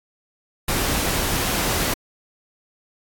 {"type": "noise", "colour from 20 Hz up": "pink", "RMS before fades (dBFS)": -22, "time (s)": [0.68, 1.94], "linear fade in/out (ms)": 5, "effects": ["AAC 64 kbps"]}